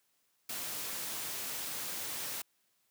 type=noise; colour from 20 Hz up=white; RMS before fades=-39 dBFS; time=0.49-2.42 s; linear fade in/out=5 ms; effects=white hiss -75 dBFS RMS until 2.9 s + high-pass 100 Hz 12 dB/octave